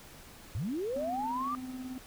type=linear sweep; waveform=sine; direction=up; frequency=80 to 1210 Hz; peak=-31 dBFS; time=0.55-1.55 s; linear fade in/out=0 ms
type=tone with tremolo; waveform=triangle; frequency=256.5 Hz; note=C4; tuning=34 cents flat; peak=-34 dBFS; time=0.96-1.98 s; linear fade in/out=0 ms; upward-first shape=sine; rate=18 Hz; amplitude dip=45%
effects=tanh soft clip ceiling -22 dBFS + pink hiss -52 dBFS RMS until 2.06 s